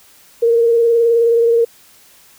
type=tone with vibrato; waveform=sine; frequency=464.9 Hz; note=A#4; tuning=5 cents flat; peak=-9 dBFS; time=0.42-1.65 s; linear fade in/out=10 ms; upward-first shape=triangle; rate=19 Hz; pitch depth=33 cents each way; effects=white hiss -47 dBFS RMS until 2.38 s